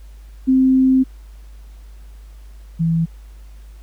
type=tone pair in turn; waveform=sine; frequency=261.6 / 164.8 Hz; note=C4 / E3; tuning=0 / 0 cents; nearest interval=minor sixth; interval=800 cents; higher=first; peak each=-10 / -14 dBFS; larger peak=first; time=0.47-1.04 / 2.79-3.06 s; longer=first; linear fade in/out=20 ms; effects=added 51 Hz sine -36 dBFS peak until 3.82 s + pink hiss -55 dBFS RMS until 3.82 s